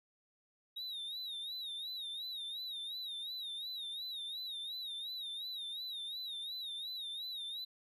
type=tone with vibrato; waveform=triangle; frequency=3773 Hz; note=A#7; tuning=20 cents sharp; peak=-39 dBFS; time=0.76-7.65 s; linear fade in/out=10 ms; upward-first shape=sine; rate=2.8 Hz; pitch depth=110 cents each way; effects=none